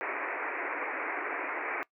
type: band-pass noise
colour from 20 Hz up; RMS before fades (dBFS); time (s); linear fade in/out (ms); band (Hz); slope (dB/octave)
white; -35; 0.01-1.83; 0; 280 to 2400; 96
effects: noise-tail reverb RT60 0.1 s tail -21 dB re dry